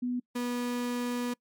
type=tone pair in turn; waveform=sine / 35% pulse; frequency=246.9 / 243.8 Hz; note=B3 / B3; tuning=0 / -22 cents; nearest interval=unison; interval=22 cents; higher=first; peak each=-28 dBFS; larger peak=neither; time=0.02-0.2 / 0.35-1.34 s; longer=second; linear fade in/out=10 ms; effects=noise-tail reverb RT60 0.1 s tail -24 dB re dry + MP3 96 kbps